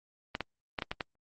clicks, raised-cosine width 0.3 ms, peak -16 dBFS, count 6, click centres 0.351 / 0.407 / 0.788 / 0.822 / 0.915 / 1.008 s, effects Opus 24 kbps

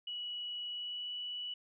sine tone with pitch glide, 2932 to 2952 Hz, F#7 to F#7, -16 to -5 cents, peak -38 dBFS, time 0.07-1.54 s, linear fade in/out 5 ms, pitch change +11 cents, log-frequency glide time 0.68-1.1 s, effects none

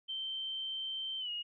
sine tone with pitch glide, 3116 to 2874 Hz, G7 to F7, -11 to +49 cents, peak -36 dBFS, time 0.08-1.43 s, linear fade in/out 20 ms, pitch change -140 cents, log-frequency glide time 1.19-1.3 s, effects none

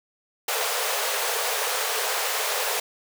pink high-pass noise, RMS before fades -26 dBFS, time 0.48-2.8 s, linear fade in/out 5 ms, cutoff 420 Hz, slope 96 dB/octave, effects none

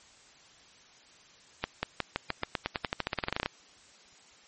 accelerating click train, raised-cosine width 0.3 ms, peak -12 dBFS, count 22, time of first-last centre 1.64-3.46 s, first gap 190 ms, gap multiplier 0.91, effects white hiss -57 dBFS RMS until 4.47 s + MP3 32 kbps

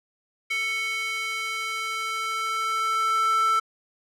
square tone with high-pass filter sweep, 443.5 Hz, A4, 14 cents sharp, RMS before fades -26 dBFS, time 0.5-3.6 s, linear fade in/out 10 ms, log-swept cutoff 2100 to 1300 Hz, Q 5.5, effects low-pass 11000 Hz 12 dB/octave

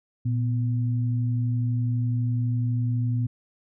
sine tone pair together, 117.98 / 250 Hz, A#2 / B3, +21 / +21 cents, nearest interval octave + minor second, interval 1300 cents, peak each -22 / -32 dBFS, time 0.25-3.27 s, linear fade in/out 10 ms, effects none

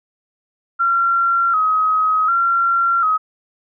sine tone with vibrato, 1318 Hz, E6, 1 cent flat, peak -13 dBFS, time 0.79-3.18 s, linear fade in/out 20 ms, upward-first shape square, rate 0.67 Hz, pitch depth 68 cents each way, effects none

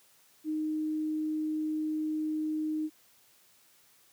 sine tone, 309.6 Hz, D#4, 9 cents flat, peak -29 dBFS, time 0.44-2.9 s, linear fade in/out 50 ms, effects white hiss -63 dBFS RMS until 4.12 s + high-pass 80 Hz 12 dB/octave

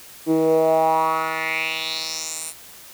10% pulse tone with band-pass filter sweep, 160 Hz, D#3, 49 cents sharp, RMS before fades -21 dBFS, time 0.26-2.54 s, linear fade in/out 50 ms, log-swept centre 320 to 10000 Hz, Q 3.8, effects white hiss -43 dBFS RMS until 2.93 s

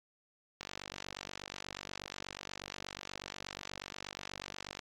click train, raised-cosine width 0.2 ms, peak -23 dBFS, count 203, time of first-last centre 0.61-4.792 s, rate 48.3 Hz, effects AAC 48 kbps

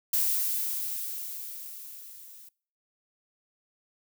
violet noise with level ramp, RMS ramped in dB -25 to -50 dBFS, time 0.13-2.49 s, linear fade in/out 5 ms, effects noise-tail reverb RT60 0.5 s tail -25 dB re dry

